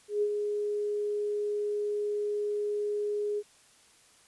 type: tone with ADSR envelope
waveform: sine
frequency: 415.3 Hz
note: G#4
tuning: in tune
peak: -23 dBFS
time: 0.08-3.43 s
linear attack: 140 ms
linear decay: 62 ms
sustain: -5 dB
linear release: 48 ms
effects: white hiss -60 dBFS RMS until 4.27 s + resampled to 24000 Hz